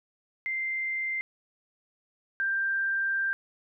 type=tone pair in turn; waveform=sine; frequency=2088 / 1580.6 Hz; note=C7 / G6; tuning=-4 / +14 cents; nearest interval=perfect fourth; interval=482 cents; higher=first; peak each=-28 / -25 dBFS; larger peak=second; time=0.46-1.21 / 2.4-3.33 s; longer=second; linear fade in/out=0 ms; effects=none